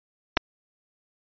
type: clicks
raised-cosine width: 0.3 ms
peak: -4 dBFS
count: 2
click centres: 0.37 / 0.373 s
effects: resampled to 11025 Hz